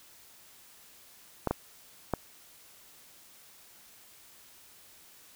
clicks, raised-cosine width 1 ms, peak -13 dBFS, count 3, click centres 1.473 / 1.51 / 2.137 s, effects white hiss -56 dBFS RMS until 5.35 s

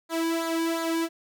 sawtooth tone with flanger, 329.6 Hz, E4, in tune, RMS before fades -27 dBFS, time 0.09-1.09 s, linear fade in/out 50 ms, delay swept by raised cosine 0.35 to 1.55 ms, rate 2.8 Hz, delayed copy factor -0.7, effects none

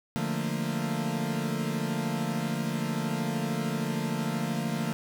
40% pulse chord, Bb major seventh, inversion first, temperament equal, 146.83 / 174.61 / 220 / 233.1 Hz, D3 / F3 / A3 / Bb3, 0 / 0 / 0 / 0 cents, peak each -33 dBFS, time 0.16-4.93 s, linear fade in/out 0 ms, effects none

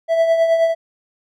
triangle tone with tremolo, 659.3 Hz, E5, in tune, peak -8 dBFS, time 0.08-0.75 s, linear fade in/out 50 ms, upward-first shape triangle, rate 9.5 Hz, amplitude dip 55%, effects none

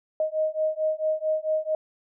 sine beating tone pair, 622.3 / 626.8 Hz, D#5 / D#5, 0 / +13 cents, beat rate 4.5 Hz, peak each -26 dBFS, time 0.2-1.75 s, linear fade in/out 2 ms, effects none

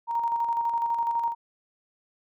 sine tone with tremolo, 932.3 Hz, A#5, in tune, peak -22 dBFS, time 0.07-1.35 s, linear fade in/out 50 ms, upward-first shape square, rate 12 Hz, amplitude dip 40%, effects none

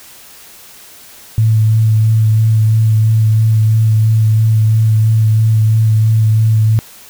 sine tone with vibrato, 110 Hz, A2, in tune, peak -7 dBFS, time 1.38-6.79 s, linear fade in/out 0 ms, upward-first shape sine, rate 3 Hz, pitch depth 17 cents each way, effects white hiss -38 dBFS RMS until 7.09 s

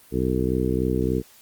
harmonic tone, 63.4 Hz, B1, 46 cents sharp, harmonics 1 / 2 / 3 / 4 / 5 / 6 / 7, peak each -28 / -28 / -28 / -28 / -28 / -28 / -28 dBFS, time 0.11-1.23 s, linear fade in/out 50 ms, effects white hiss -52 dBFS RMS until 1.41 s + Opus 32 kbps

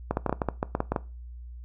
clicks, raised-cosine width 1 ms, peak -11 dBFS, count 12, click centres 0.11 / 0.171 / 0.263 / 0.295 / 0.327 / 0.418 / 0.487 / 0.629 / 0.751 / 0.804 / 0.92 / 0.962 s, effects noise-tail reverb RT60 0.3 s tail -19 dB re dry + added 60 Hz sine -39 dBFS peak until 1.64 s

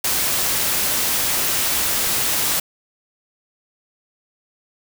white noise, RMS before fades -20 dBFS, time 0.04-2.6 s, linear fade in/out 5 ms, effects none

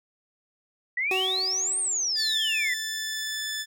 sine exponential two-way sweep, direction up then down, 1911 to 9000 to 1911 Hz, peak -24 dBFS, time 0.97-2.74 s, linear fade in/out 5 ms, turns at 1.79 s
25% pulse tone with exponential decay, 376.3 Hz, F#4, 29 cents sharp, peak -22 dBFS, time 1.11-2.45 s, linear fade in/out 2 ms, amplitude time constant 290 ms
15% pulse tone with pitch glide, 1760 to 1744.8 Hz, A6 to A6, 0 to -15 cents, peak -23 dBFS, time 2.15-3.66 s, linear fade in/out 50 ms, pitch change -15 cents, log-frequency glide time 2.73-3.44 s
effects none

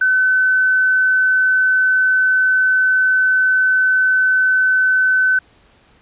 sine tone, 1517 Hz, F#6, 43 cents sharp, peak -11 dBFS, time 0.01-5.39 s, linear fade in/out 5 ms, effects pink hiss -52 dBFS RMS until 6.01 s + resampled to 8000 Hz

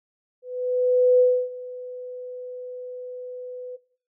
sine tone with ADSR envelope, 500 Hz, B4, 21 cents sharp, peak -12 dBFS, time 0.42-3.77 s, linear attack 780 ms, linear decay 290 ms, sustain -20 dB, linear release 19 ms, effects noise-tail reverb RT60 0.5 s tail -19 dB re dry

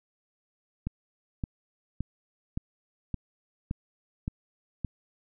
click train, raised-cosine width 5 ms, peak -18 dBFS, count 8, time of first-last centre 0.87-4.847 s, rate 1.76 Hz, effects none

